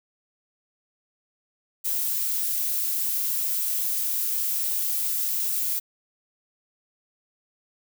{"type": "noise", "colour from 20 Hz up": "violet", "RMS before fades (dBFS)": -26, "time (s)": [1.84, 5.8], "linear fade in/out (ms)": 20, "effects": []}